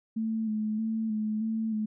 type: tone with vibrato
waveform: sine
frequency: 218.5 Hz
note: A3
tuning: 12 cents flat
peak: -27 dBFS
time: 0.16-1.86 s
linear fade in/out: 10 ms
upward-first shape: square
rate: 1.6 Hz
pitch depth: 29 cents each way
effects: none